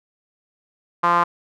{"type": "tone with band-pass filter", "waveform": "sawtooth", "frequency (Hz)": 173.1, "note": "F3", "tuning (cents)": -15, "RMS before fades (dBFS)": -17, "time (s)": [1.03, 1.24], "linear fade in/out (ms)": 10, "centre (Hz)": 1100, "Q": 5.7, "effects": []}